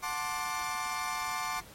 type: chord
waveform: 30% pulse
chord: D dominant seventh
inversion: first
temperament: just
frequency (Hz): 734.2 / 881 / 1057.2 / 1174.7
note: F#5 / A5 / C6 / D6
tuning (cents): -14 / +2 / +18 / 0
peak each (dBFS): -38 / -36 / -35 / -34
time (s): 0.02-1.61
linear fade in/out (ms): 20
effects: pink hiss -53 dBFS RMS until 1.74 s + AAC 48 kbps